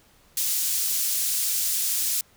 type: high-pass noise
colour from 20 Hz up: pink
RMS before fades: -25 dBFS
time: 0.37-2.21 s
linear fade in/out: 2 ms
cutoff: 6500 Hz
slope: 12 dB/octave
effects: pink hiss -58 dBFS RMS until 2.36 s